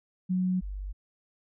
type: tone pair in turn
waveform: sine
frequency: 183.8 / 48.68 Hz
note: F#3 / G1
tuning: -11 / -11 cents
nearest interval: octave + major seventh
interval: 2300 cents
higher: first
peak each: -24 / -33 dBFS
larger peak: first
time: 0.29-0.61 / 0.61-0.93 s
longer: neither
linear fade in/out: 20 ms
effects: none